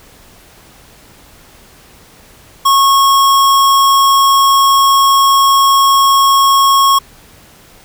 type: tone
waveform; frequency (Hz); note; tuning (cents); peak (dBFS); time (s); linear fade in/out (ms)
square; 1095; C#6; -22; -7; 2.65-6.99; 10
effects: pink hiss -42 dBFS RMS until 7.84 s